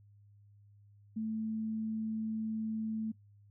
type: tone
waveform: sine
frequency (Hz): 219.8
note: A3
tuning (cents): -2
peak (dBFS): -33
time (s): 1.16-3.12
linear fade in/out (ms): 10
effects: noise-tail reverb RT60 0.1 s tail -19 dB re dry + added 102 Hz sine -58 dBFS peak until 3.5 s

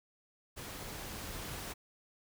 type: noise with level ramp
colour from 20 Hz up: pink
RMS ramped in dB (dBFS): -45 to -42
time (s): 0.56-1.74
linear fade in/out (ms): 20
effects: none

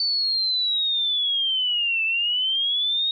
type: linear two-way sweep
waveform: sine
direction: down then up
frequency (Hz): 4537 to 2627 to 3764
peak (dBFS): -20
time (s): 0-3.11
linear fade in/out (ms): 2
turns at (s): 2.04
effects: none

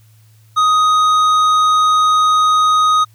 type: tone with tanh clipping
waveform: sine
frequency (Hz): 1250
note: D#6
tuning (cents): +8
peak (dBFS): -11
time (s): 0.56-3.05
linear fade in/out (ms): 20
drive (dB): 10
effects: added 109 Hz sine -45 dBFS peak until 3.14 s + white hiss -56 dBFS RMS until 3.14 s

